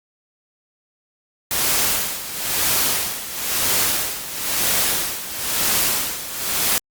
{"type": "noise with tremolo", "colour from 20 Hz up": "white", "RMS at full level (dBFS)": -18, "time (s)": [1.51, 6.78], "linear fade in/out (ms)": 0, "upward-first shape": "sine", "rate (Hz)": 1, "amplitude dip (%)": 75, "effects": ["Opus 48 kbps"]}